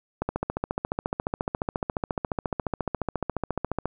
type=click train; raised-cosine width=1 ms; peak=-12 dBFS; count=53; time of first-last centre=0.22-3.856 s; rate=14.3 Hz; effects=none